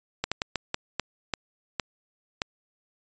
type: slowing click train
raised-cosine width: 0.2 ms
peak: -9 dBFS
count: 9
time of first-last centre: 0.24-2.418 s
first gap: 76 ms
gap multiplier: 1.35
effects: resampled to 16000 Hz